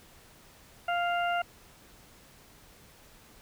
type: harmonic tone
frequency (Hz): 698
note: F5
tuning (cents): -1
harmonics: 1 / 2 / 3 / 4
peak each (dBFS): -28 / -32 / -41 / -38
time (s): 0.88-1.42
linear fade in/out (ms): 5
effects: pink hiss -56 dBFS RMS until 3.41 s